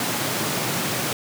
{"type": "high-pass noise", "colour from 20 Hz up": "pink", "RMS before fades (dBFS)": -25, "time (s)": [0, 1.13], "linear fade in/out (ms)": 2, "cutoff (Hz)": 110, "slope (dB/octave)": 48, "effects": []}